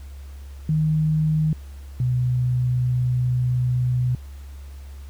sine tone pair in turn, 155.56 / 125.12 Hz, D#3 / B2, 0 / +23 cents, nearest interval major third, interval 377 cents, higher first, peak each -17 / -18 dBFS, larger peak first, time 0.69-1.53 / 2-4.15 s, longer second, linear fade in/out 2 ms, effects added 69 Hz sine -35 dBFS peak until 5.09 s + pink hiss -53 dBFS RMS until 5.09 s

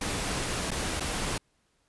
pink noise with dropouts, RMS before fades -31 dBFS, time 0.01-1.38 s, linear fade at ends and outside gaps 5 ms, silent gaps 0.707-0.714 / 0.999-1.005 s, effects pink hiss -71 dBFS RMS until 1.88 s + resampled to 24000 Hz

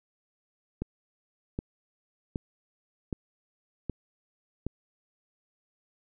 click train, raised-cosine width 3 ms, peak -18 dBFS, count 6, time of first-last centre 0.82-4.666 s, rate 1.3 Hz, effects none

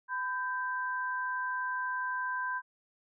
sine tone pair together, 1004.8 / 1568 Hz, B5 / G6, +30 / 0 cents, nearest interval minor sixth, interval 770 cents, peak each -34 / -34 dBFS, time 0.08-2.62 s, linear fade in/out 50 ms, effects none

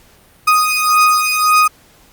35% pulse beating tone pair, 1244.5 / 1246.3 Hz, D#6 / D#6, 0 / +2 cents, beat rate 1.8 Hz, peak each -11 / -12 dBFS, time 0.47-1.68 s, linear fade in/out 10 ms, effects pink hiss -48 dBFS RMS until 2.12 s + Opus 48 kbps

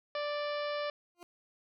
harmonic tone, 587.3 Hz, D5, in tune, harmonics 1 / 2 / 3 / 4 / 5 / 6 / 7 / 8 / 9, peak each -34 / -40 / -44 / -46 / -48 / -50 / -51 / -52 / -53 dBFS, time 0.15-0.9 s, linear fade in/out 2 ms
20% pulse tone with exponential growth, 349.2 Hz, F4, in tune, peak -39 dBFS, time 1.15-1.23 s, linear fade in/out 0 ms, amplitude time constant 16 ms
effects none

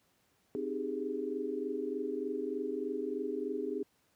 sine chord, Ab major seventh, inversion first, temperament equal with one note detuned, 261.6 / 308.1 / 392 / 415.3 Hz, C4 / Eb4 / G4 / Ab4, 0 / -17 / 0 / 0 cents, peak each -40 / -40 / -39 / -37 dBFS, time 0.55-3.83 s, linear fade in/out 0 ms, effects pink hiss -72 dBFS RMS until 4.15 s + high-pass 100 Hz 12 dB/octave

